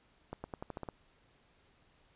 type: accelerating click train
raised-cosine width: 1 ms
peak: -26 dBFS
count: 8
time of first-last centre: 0.33-0.888 s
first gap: 110 ms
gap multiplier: 0.89
effects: pink hiss -68 dBFS RMS until 2.15 s + resampled to 8000 Hz